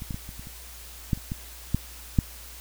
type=clicks; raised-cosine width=5 ms; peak=-24 / -20 / -20 / -28 / -29 / -28 / -10 / -30 / -17 / -10 / -6 dBFS; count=11; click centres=0.021 / 0.108 / 0.144 / 0.291 / 0.395 / 0.471 / 1.132 / 1.175 / 1.319 / 1.746 / 2.188 s; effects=added 59 Hz sine -45 dBFS peak until 2.6 s + white hiss -45 dBFS RMS until 2.6 s